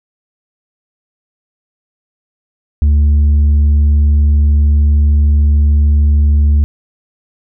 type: tone with tanh clipping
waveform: triangle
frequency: 73.42 Hz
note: D2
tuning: in tune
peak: -7 dBFS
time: 2.82-6.64 s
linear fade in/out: 0 ms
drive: 8 dB
effects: none